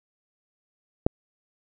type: click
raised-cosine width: 2 ms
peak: -5 dBFS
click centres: 1.065 s
effects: none